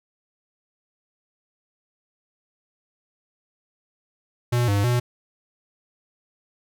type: tone with pitch steps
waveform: square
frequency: 121.3 / 101 / 122.1 Hz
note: B2 / G#2 / B2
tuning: -31 / -48 / -19 cents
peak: -19 dBFS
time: 4.52-5 s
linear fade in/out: 10 ms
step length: 160 ms
effects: none